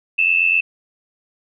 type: tone pair together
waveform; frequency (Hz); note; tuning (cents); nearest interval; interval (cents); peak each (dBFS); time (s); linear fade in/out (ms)
sine; 2592 / 2680; E7 / E7; -30 / +28; minor second; 58; -16; 0.18-0.61; 10
effects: none